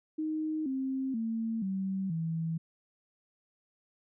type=tone with pitch steps; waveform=sine; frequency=311.6 / 265.1 / 225.5 / 191.81 / 163.17 Hz; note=D#4 / C4 / A3 / G3 / E3; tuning=+3 / +23 / +43 / -37 / -17 cents; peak=-30 dBFS; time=0.18-2.58 s; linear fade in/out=10 ms; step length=480 ms; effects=none